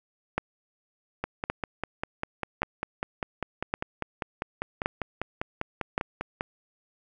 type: two click trains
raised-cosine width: 0.5 ms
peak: -14 / -10 dBFS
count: 27 / 6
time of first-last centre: 1.24-6.409 / 0.38-5.979 s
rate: 5.03 / 0.893 Hz
effects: none